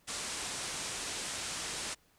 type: low-pass noise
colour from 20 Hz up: white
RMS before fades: -39 dBFS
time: 0.07-1.95 s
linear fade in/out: 20 ms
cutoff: 9300 Hz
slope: 48 dB/octave
effects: pink hiss -68 dBFS RMS until 2.18 s